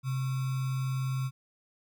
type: tone with sample-and-hold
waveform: sine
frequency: 131.3 Hz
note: C3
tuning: 6 cents sharp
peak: -28 dBFS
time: 0.03-1.31 s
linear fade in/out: 50 ms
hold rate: 1225 Hz
effects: none

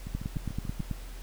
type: two click trains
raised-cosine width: 5 ms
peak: -19 / -24 dBFS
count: 8 / 6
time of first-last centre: 0.15-0.913 / 0.07-0.798 s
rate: 9.18 / 6.87 Hz
effects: added 41 Hz sine -39 dBFS peak until 1.22 s + pink hiss -50 dBFS RMS until 1.22 s

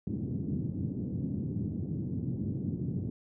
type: band-pass noise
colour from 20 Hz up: pink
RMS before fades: -34 dBFS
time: 0.07-3.1 s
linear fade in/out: 2 ms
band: 100 to 280 Hz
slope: 24 dB/octave
effects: none

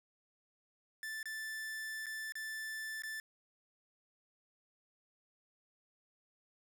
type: tone with dropouts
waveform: 45% pulse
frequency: 1760 Hz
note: A6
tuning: in tune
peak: -40 dBFS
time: 1.03-3.2 s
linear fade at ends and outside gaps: 1 ms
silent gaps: 1.229-1.256 / 2.059-2.066 / 2.322-2.354 / 3.021-3.035 s
effects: none

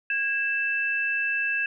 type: tone pair together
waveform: sine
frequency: 1640 / 2644 Hz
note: G#6 / E7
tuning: -22 / +5 cents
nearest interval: minor sixth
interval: 827 cents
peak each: -26 dBFS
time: 0.1-1.66 s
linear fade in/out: 2 ms
effects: none

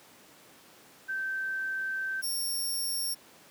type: tone pair in turn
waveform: sine / 10% pulse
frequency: 1553 / 5507 Hz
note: G6 / F8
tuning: -17 / -25 cents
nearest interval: octave + minor seventh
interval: 2192 cents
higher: second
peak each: -30 / -24 dBFS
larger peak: second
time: 1.08-2.22 / 2.22-3.15 s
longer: first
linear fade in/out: 20 ms
effects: pink hiss -55 dBFS RMS until 3.5 s + high-pass 200 Hz 12 dB/octave

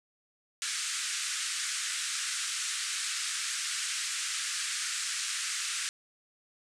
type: band-pass noise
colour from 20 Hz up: white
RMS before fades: -34 dBFS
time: 0.62-5.89 s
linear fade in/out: 0 ms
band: 1300 to 9100 Hz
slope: 48 dB/octave
effects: none

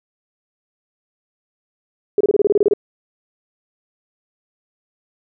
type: tone bursts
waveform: sine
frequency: 410 Hz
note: G#4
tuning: 22 cents flat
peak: -10 dBFS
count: 11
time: 2.18-2.736 s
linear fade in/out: 2 ms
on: 26 ms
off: 27 ms
effects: none

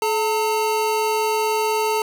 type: tone pair together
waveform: square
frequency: 430 / 905.6 Hz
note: A4 / A5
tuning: -40 / +50 cents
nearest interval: octave + minor second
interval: 1290 cents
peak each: -22 dBFS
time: 0.02-2.02 s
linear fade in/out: 2 ms
effects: none

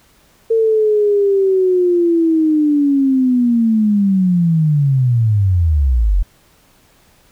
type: linear sweep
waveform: sine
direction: down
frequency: 454.3 to 41.2 Hz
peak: -10 dBFS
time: 0.5-6.23 s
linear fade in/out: 10 ms
effects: pink hiss -52 dBFS RMS until 7.31 s

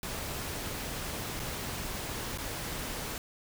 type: noise with dropouts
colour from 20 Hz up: pink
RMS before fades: -37 dBFS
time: 0.03-3.18 s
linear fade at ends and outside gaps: 1 ms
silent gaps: 1.395-1.399 / 2.376-2.384 s
effects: none

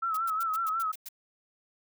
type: tone with vibrato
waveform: sine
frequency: 1313 Hz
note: E6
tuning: 7 cents flat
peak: -27 dBFS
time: 0.02-0.92 s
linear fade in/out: 10 ms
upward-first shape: sine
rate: 5.5 Hz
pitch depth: 64 cents each way
type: noise bursts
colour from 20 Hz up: blue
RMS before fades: -41 dBFS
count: 8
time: 0.14-1.088 s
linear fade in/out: 5 ms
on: 31 ms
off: 100 ms
effects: none

